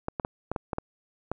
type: clicks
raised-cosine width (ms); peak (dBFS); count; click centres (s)
1; -15; 8; 0.084 / 0.198 / 0.249 / 0.516 / 0.562 / 0.732 / 0.784 / 1.316
effects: none